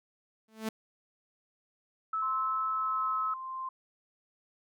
sawtooth tone with exponential growth, 220 Hz, A3, in tune, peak -25 dBFS, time 0.48-0.69 s, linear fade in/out 5 ms, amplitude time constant 45 ms
sine tone with pitch glide, 1304 to 1290.5 Hz, E6 to E6, -19 to -37 cents, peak -29 dBFS, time 2.13-3.34 s, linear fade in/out 5 ms, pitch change -18 cents, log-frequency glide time 2.66-3.17 s
sine tone with tremolo, 1046.5 Hz, C6, in tune, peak -33 dBFS, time 2.22-3.69 s, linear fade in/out 5 ms, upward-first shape triangle, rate 1.5 Hz, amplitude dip 45%
effects none

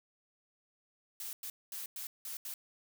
blue noise bursts at uneven times, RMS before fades -42 dBFS, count 6, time 1.2-1.33 / 1.43-1.5 / 1.72-1.86 / 1.96-2.07 / 2.25-2.37 / 2.45-2.54 s, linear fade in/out 2 ms, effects none

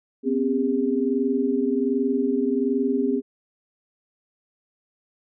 sine tone cluster, 248.8 / 270.1 / 404 Hz, B3 / C#4 / G#4, +13 / -45 / -48 cents, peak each -24 dBFS, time 0.23-3.22 s, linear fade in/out 50 ms, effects none

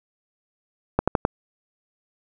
clicks, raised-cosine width 1 ms, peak -4 dBFS, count 4, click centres 0.99 / 1.076 / 1.152 / 1.251 s, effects none

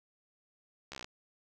slowing click train, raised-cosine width 0.2 ms, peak -25 dBFS, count 9, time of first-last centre 0.92-1.044 s, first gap 14 ms, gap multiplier 1.03, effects none

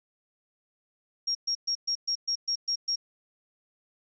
sine tone bursts, 5580 Hz, F8, 2 cents flat, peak -25 dBFS, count 9, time 1.27-2.959 s, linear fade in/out 10 ms, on 81 ms, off 120 ms, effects none

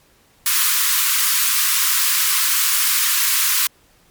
white high-pass noise, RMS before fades -17 dBFS, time 0.46-3.67 s, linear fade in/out 2 ms, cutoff 1000 Hz, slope 96 dB/octave, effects pink hiss -55 dBFS RMS until 4.1 s + MP3 96 kbps

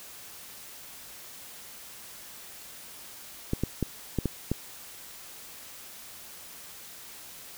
clicks, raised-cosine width 3 ms, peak -13 dBFS, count 6, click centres 3.534 / 3.636 / 3.827 / 4.187 / 4.257 / 4.516 s, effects white hiss -46 dBFS RMS until 7.57 s

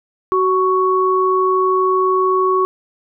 sine tone pair together, 375 / 1112 Hz, F#4 / C#6, +23 / +5 cents, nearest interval octave + perfect fifth, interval 1882 cents, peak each -15 dBFS, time 0.32-2.65 s, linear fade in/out 0 ms, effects none

